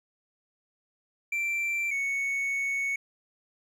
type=tone pair in turn; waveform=triangle; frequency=2349 / 2217 Hz; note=D7 / C#7; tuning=0 / 0 cents; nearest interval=minor second; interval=100 cents; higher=first; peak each=-25 dBFS; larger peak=neither; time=1.32-1.91 / 1.91-2.96 s; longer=second; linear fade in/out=5 ms; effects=none